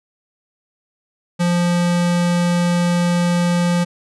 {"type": "tone", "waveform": "square", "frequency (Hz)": 174.61, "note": "F3", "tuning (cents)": 0, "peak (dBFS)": -15, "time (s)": [1.39, 3.85], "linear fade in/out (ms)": 20, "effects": ["resampled to 24000 Hz"]}